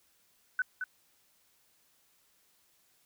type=tone with echo; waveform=sine; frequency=1505 Hz; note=F#6; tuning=29 cents sharp; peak=-26 dBFS; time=0.59-0.62 s; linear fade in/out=2 ms; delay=220 ms; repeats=1; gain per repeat=-6 dB; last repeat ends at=0.84 s; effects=white hiss -69 dBFS RMS until 3.05 s